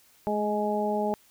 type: harmonic tone with a mistuned harmonic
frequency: 209.1 Hz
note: G#3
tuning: 12 cents sharp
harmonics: 1 / 2 / 3 / 4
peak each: -30 / -30 / -30 / -30 dBFS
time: 0.27-1.14 s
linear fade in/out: 0 ms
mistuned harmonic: 1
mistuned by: +20 cents
effects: white hiss -60 dBFS RMS until 1.3 s